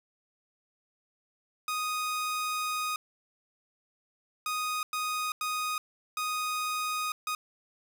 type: tone bursts at uneven times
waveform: sawtooth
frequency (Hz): 1244.5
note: D#6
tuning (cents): 0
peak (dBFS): -26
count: 6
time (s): 1.68-2.96 / 4.46-4.83 / 4.93-5.32 / 5.41-5.78 / 6.17-7.12 / 7.27-7.35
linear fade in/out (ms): 2
effects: none